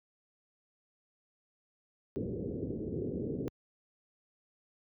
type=low-pass noise; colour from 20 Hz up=white; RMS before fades=-36 dBFS; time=2.16-3.48 s; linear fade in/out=0 ms; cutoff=460 Hz; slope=48 dB/octave; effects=high-pass 80 Hz 12 dB/octave